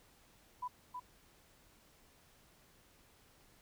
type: tone with echo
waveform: sine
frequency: 993 Hz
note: B5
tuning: 9 cents sharp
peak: -37 dBFS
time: 0.62-0.68 s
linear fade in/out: 10 ms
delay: 320 ms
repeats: 1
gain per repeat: -4 dB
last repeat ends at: 1 s
effects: pink hiss -66 dBFS RMS until 3.61 s